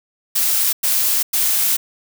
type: noise bursts at uneven times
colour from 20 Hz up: blue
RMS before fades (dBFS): -17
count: 3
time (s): 0.35-0.73 / 0.83-1.23 / 1.33-1.77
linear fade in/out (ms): 10
effects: none